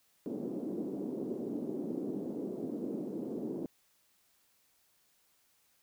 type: band-pass noise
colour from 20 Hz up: white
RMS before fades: -38 dBFS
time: 0.26-3.66 s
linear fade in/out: 0 ms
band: 210 to 370 Hz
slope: 24 dB/octave
effects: white hiss -71 dBFS RMS until 5.82 s